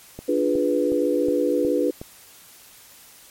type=click train; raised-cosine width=2 ms; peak=-20 dBFS; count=6; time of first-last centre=0.19-2.015 s; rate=2.74 Hz
type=chord; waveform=sine; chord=D diminished seventh; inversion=none; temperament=equal; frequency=293.7 / 349.2 / 415.3 / 493.9 Hz; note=D4 / F4 / Ab4 / Cb5; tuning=0 / 0 / 0 / 0 cents; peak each=-23 / -25 / -26 / -22 dBFS; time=0.28-1.91 s; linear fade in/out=10 ms
effects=white hiss -48 dBFS RMS until 3.3 s + MP3 64 kbps